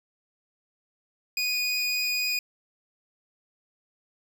square tone pair together, 2474 / 4948 Hz, D#7 / D#8, -10 / -10 cents, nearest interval octave, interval 1200 cents, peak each -28 / -29 dBFS, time 1.37-2.39 s, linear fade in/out 2 ms, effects none

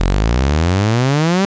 sawtooth exponential sweep, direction up, 42 to 200.9 Hz, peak -8 dBFS, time 0-1.45 s, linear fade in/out 0 ms, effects resampled to 16000 Hz + 8-bit

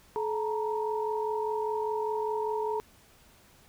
sine tone cluster, 429.9 / 903 / 948 Hz, A4 / A5 / A#5, -40 / +45 / +29 cents, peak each -30 / -35 / -34 dBFS, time 0.16-2.8 s, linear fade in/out 0 ms, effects pink hiss -59 dBFS RMS until 3.68 s

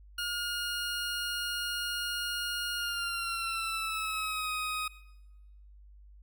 20% pulse tone with pitch glide, 1425 to 1254.9 Hz, F6 to D#6, +34 to +14 cents, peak -27 dBFS, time 0.18-4.88 s, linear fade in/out 5 ms, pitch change -220 cents, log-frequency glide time 2.76-4.5 s, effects noise-tail reverb RT60 1.0 s tail -18 dB re dry + added 50 Hz sine -51 dBFS peak until 6.22 s

